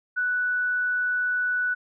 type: tone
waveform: sine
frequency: 1482 Hz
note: F#6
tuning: 2 cents sharp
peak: -22 dBFS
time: 0.16-1.75 s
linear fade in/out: 20 ms
effects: none